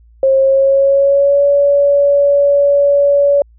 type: tone with pitch glide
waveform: sine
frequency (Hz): 536 to 567.9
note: C5 to C#5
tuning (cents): +42 to +42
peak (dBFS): -7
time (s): 0.23-3.42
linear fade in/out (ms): 2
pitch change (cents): +100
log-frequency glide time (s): 0.37-1.44
effects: added 57 Hz sine -42 dBFS peak until 3.58 s